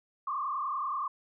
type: tone with frequency modulation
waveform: sine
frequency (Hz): 1129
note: C#6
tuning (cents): +31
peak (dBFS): -30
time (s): 0.27-1.08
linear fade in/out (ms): 5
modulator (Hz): 30.4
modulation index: 2.6
effects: none